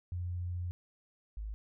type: tone pair in turn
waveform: sine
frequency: 88.6 / 52.68 Hz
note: F2 / G#1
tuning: +25 / +25 cents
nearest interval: major sixth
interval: 900 cents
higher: first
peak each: -34 / -37 dBFS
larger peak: first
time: 0.12-0.71 / 1.37-1.54 s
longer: first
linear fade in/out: 0 ms
effects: none